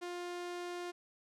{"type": "tone with low-pass filter", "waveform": "sawtooth", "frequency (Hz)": 352.5, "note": "F4", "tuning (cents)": 16, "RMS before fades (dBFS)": -42, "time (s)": [0.01, 0.92], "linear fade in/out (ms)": 20, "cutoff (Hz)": 9300, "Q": 0.56, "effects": []}